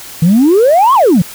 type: exponential two-way sweep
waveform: sine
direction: up then down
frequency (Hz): 155.5 to 1134 to 155.5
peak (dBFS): -3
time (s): 0.22-1.22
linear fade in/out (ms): 5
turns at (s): 0.94
effects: tanh soft clip ceiling -2 dBFS + white hiss -30 dBFS RMS until 1.34 s